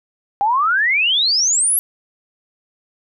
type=exponential sweep; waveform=sine; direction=up; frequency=784 to 11650 Hz; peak=-13 dBFS; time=0.41-1.79 s; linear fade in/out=0 ms; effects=none